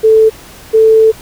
sine tone pair in turn, 440 / 441.9 Hz, A4 / A4, 0 / +7 cents, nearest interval unison, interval 7 cents, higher second, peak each -3 dBFS, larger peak neither, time 0.03-0.3 / 0.73-1.12 s, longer second, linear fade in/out 20 ms, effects pink hiss -35 dBFS RMS until 1.21 s

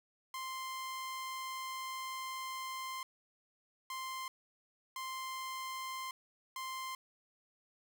sawtooth tone bursts at uneven times, 1046.5 Hz, C6, in tune, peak -36 dBFS, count 4, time 0.34-3.03 / 3.9-4.28 / 4.96-6.11 / 6.56-6.95 s, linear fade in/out 2 ms, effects none

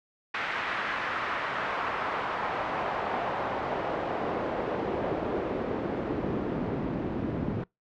pink noise with band-pass filter sweep, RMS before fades -31 dBFS, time 0.34-7.64 s, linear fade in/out 5 ms, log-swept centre 1800 to 220 Hz, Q 1.2, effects noise-tail reverb RT60 0.2 s tail -26 dB re dry + low-pass 3000 Hz 12 dB/octave

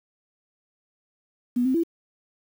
sine tone with pitch steps, 244.7 / 260.6 / 334.2 Hz, B3 / C4 / E4, -16 / -7 / +24 cents, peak -19 dBFS, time 1.56-1.836 s, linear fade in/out 10 ms, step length 92 ms, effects 8-bit

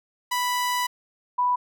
sawtooth / sine tone pair in turn, 987.8 / 987.8 Hz, B5 / B5, 0 / 0 cents, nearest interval unison, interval 0 cents, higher neither, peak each -19 dBFS, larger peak neither, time 0.31-0.87 / 1.38-1.56 s, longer first, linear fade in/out 10 ms, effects none

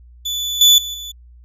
35% pulse tone with level steps, 3476 Hz, A7, 22 cents flat, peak -18 / -5 / -22 / -26 dBFS, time 0.25-1.12 s, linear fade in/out 10 ms, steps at 0.61 / 0.78 / 0.94 s, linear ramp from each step 2 ms, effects added 60 Hz sine -41 dBFS peak until 1.44 s + resampled to 32000 Hz

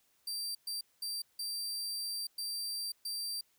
sawtooth tone bursts at uneven times, 4699 Hz, D8, in tune, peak -33 dBFS, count 6, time 0.27-0.55 / 0.67-0.81 / 1.02-1.22 / 1.39-2.27 / 2.38-2.92 / 3.05-3.41 s, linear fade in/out 5 ms, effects white hiss -72 dBFS RMS until 3.58 s

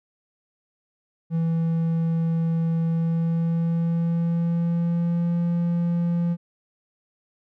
triangle tone with pitch glide, 164.8 to 171.5 Hz, E3 to F3, 0 to -31 cents, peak -18 dBFS, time 1.3-6.37 s, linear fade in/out 50 ms, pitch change +69 cents, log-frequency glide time 2.85-5.39 s, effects none

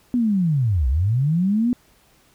sine linear two-way sweep, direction down then up, 251.6 to 59.1 to 251.6 Hz, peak -16 dBFS, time 0.14-1.73 s, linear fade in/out 0 ms, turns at 0.88 s, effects pink hiss -57 dBFS RMS until 2.34 s

